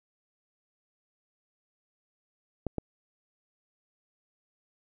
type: clicks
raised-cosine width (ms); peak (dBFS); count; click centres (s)
2; -17; 2; 2.667 / 2.783
effects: none